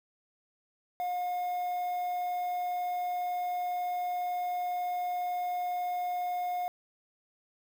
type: tone with quantisation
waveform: triangle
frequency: 717 Hz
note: F5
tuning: 45 cents sharp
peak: -28 dBFS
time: 1-6.68 s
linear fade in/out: 0 ms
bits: 8
effects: none

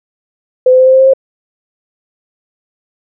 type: tone with pitch steps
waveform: sine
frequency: 509 / 513.1 / 517.3 / 521.5 / 525.7 / 530 / 534.3 Hz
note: C5 / C5 / C5 / C5 / C5 / C5 / C5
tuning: -48 / -34 / -20 / -6 / +8 / +22 / +36 cents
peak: -3 dBFS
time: 0.66-1.136 s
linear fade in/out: 5 ms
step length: 68 ms
effects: none

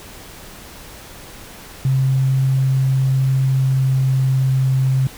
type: tone with pitch glide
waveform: sine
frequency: 132.9 to 132.06 Hz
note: C3 to C3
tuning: +27 to +16 cents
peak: -13 dBFS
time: 1.85-5.07 s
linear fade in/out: 2 ms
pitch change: -11 cents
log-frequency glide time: 3.5-4.18 s
effects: pink hiss -38 dBFS RMS until 5.17 s

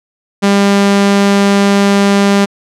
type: tone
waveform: sawtooth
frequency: 199.8 Hz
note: G3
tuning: 33 cents sharp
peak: -3 dBFS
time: 0.42-2.46 s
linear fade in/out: 20 ms
effects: low-pass 8000 Hz 12 dB/octave

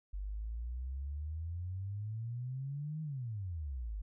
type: exponential two-way sweep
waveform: sine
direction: up then down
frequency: 47.56 to 158.6 to 47.56 Hz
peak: -37 dBFS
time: 0.13-4.02 s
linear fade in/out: 10 ms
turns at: 3.02 s
effects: none

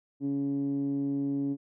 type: tone with low-pass filter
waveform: 10% pulse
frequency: 140 Hz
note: C#3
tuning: 18 cents sharp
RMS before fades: -30 dBFS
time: 0.2-1.57 s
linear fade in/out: 50 ms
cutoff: 280 Hz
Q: 4.6
effects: none

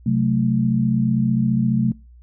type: chord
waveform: sine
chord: F# diminished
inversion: second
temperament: equal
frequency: 130.81 / 185 / 220 Hz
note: C3 / F#3 / A3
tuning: 0 / 0 / 0 cents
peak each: -20 / -22 / -19 dBFS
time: 0.06-1.92 s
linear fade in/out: 5 ms
effects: noise-tail reverb RT60 0.3 s tail -25 dB re dry + added 60 Hz sine -43 dBFS peak until 2.22 s

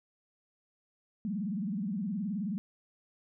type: tone with vibrato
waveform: sine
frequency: 200 Hz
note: G3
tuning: 35 cents sharp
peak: -31 dBFS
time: 1.25-2.58 s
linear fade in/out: 0 ms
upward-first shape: sine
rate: 19 Hz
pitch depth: 220 cents each way
effects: none

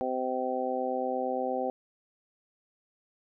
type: harmonic tone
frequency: 128.6 Hz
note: C3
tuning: 30 cents flat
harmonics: 2 / 3 / 4 / 5 / 6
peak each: -36 / -37 / -32 / -37 / -33 dBFS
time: 0.01-1.7 s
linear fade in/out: 0 ms
effects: none

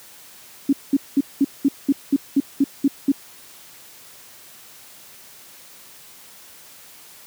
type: tone bursts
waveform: sine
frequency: 277.2 Hz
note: C#4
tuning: in tune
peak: -12 dBFS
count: 11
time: 0.69-3.119 s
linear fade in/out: 5 ms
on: 39 ms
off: 200 ms
effects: white hiss -45 dBFS RMS until 7.26 s + high-pass 80 Hz 12 dB/octave

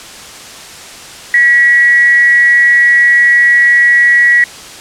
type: tone with frequency modulation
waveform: sine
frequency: 1929 Hz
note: B6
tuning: 41 cents flat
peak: -4 dBFS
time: 1.34-4.44 s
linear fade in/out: 2 ms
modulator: 264 Hz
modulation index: 0.27
effects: white hiss -30 dBFS RMS until 4.8 s + low-pass 8000 Hz 12 dB/octave

